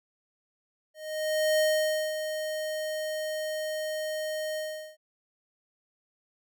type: tone with ADSR envelope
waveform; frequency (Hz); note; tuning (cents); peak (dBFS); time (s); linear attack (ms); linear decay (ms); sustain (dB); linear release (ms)
square; 620; D#5; -6; -22; 0.94-4.97; 650; 540; -9; 400
effects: none